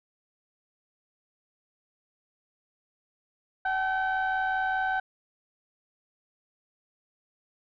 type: tone cluster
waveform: sine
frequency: 758 / 843 / 1532 Hz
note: F#5 / G#5 / G6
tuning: +42 / +26 / -40 cents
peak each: -26 / -35 / -27 dBFS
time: 3.65-5 s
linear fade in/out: 5 ms
effects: tanh soft clip ceiling -21 dBFS